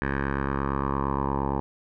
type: tone with low-pass filter sweep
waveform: 10% pulse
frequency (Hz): 68.7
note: C#2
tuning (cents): -15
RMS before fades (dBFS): -27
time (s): 0.02-1.6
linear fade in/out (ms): 0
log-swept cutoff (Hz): 1700 to 840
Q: 4
effects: none